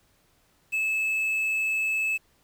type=tone with quantisation; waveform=triangle; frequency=2606 Hz; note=E7; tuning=20 cents flat; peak=-22 dBFS; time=0.72-2.18 s; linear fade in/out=20 ms; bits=8; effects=pink hiss -65 dBFS RMS until 2.43 s